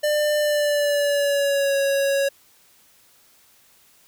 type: tone with pitch glide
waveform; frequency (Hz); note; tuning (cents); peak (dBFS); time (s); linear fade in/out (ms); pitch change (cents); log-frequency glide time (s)
square; 597 to 553.8; D5 to C#5; +28 to -2; -19; 0.03-2.29; 10; -130; 0.39-1.75
effects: white hiss -56 dBFS RMS until 4.07 s